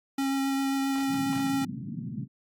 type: tone with vibrato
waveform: square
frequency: 272.1 Hz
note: C#4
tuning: 32 cents flat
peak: -26 dBFS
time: 0.18-1.65 s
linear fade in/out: 5 ms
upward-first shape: triangle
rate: 7.5 Hz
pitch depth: 12 cents each way
type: band-pass noise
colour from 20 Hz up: pink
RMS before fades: -36 dBFS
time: 1.07-2.28 s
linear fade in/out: 50 ms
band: 120 to 260 Hz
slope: 48 dB/octave
effects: AAC 64 kbps